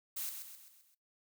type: noise with echo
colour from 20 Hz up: blue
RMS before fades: -39 dBFS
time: 0.16-0.3 s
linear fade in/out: 10 ms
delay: 130 ms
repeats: 5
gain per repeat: -6 dB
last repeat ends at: 0.95 s
effects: noise-tail reverb RT60 0.2 s tail -21 dB re dry